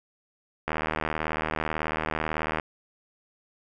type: click train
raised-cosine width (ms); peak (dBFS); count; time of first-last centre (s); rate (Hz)
0.5; -12; 151; 0.68-2.598; 78.2
effects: none